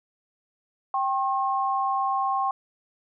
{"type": "tone pair together", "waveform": "sine", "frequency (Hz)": [784, 1077.1], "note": ["G5", "C6"], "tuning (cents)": [0, 50], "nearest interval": "perfect fourth", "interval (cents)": 550, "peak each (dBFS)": -25, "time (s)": [0.94, 2.51], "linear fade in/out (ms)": 2, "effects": []}